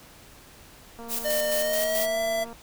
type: click train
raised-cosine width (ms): 1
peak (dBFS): -29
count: 358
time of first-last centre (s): 0.99-2.529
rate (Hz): 232
type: noise with tremolo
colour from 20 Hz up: blue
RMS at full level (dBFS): -29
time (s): 1.08-2.08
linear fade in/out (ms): 50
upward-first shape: square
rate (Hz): 4.6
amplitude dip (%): 55
type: tone with pitch glide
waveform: square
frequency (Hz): 605 to 667.4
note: D#5 to E5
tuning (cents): -49 to +21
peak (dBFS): -25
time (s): 1.24-2.45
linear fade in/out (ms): 20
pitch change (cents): +170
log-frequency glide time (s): 1.56-2.19
effects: pink hiss -50 dBFS RMS until 2.62 s